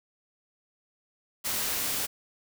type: noise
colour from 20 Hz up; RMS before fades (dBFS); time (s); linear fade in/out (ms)
white; -30; 1.44-2.07; 20
effects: none